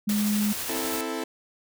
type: tone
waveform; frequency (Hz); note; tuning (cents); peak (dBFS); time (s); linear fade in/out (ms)
sine; 208.7; G#3; +9; -22; 0.07-0.53; 10
type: noise with tremolo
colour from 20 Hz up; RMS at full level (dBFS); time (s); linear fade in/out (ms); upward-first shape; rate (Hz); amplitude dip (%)
white; -31; 0.09-1.01; 2; triangle; 12; 25
type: chord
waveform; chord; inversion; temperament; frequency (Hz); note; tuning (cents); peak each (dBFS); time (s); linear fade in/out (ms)
sawtooth; A minor; first; equal; 261.6 / 329.6 / 440; C4 / E4 / A4; 0 / 0 / 0; -30 / -29 / -29; 0.69-1.24; 5
effects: none